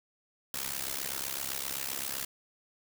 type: noise with amplitude modulation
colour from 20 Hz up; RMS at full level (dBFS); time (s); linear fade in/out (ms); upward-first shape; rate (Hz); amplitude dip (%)
white; -32; 0.54-2.25; 2; sine; 67.7; 90
effects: none